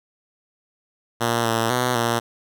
5% pulse tone with pitch steps, 117.5 / 114 / 124.4 / 117.4 Hz, A#2 / A#2 / B2 / A#2, +14 / -38 / +13 / +13 cents, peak -8 dBFS, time 1.2-2.2 s, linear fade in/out 20 ms, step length 250 ms, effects none

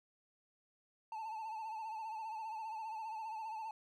triangle tone with vibrato, 880 Hz, A5, in tune, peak -39 dBFS, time 1.12-3.71 s, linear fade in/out 2 ms, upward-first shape sine, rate 15 Hz, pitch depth 57 cents each way, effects none

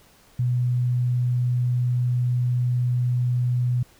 sine tone, 123.47 Hz, B2, in tune, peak -19 dBFS, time 0.39-3.83 s, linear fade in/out 5 ms, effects pink hiss -55 dBFS RMS until 3.99 s

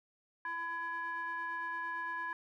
triangle ring-modulated tone, 336.1 Hz, E4, 34 cents sharp, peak -31 dBFS, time 0.45-2.33 s, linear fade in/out 2 ms, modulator 1340 Hz, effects none

